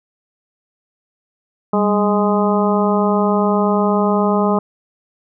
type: harmonic tone with a mistuned harmonic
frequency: 207.7 Hz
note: G#3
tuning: in tune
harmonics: 1 / 2 / 3 / 4 / 5 / 6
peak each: -16 / -19 / -21 / -22 / -23 / -24 dBFS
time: 1.73-4.59 s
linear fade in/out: 5 ms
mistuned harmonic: 1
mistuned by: -75 cents
effects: none